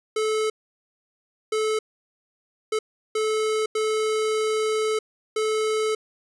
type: tone bursts at uneven times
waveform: square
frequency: 434.1 Hz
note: A4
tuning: 23 cents flat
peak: -22 dBFS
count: 6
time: 0.16-0.5 / 1.52-1.79 / 2.72-2.79 / 3.15-3.66 / 3.75-4.99 / 5.36-5.95 s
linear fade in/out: 5 ms
effects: resampled to 24000 Hz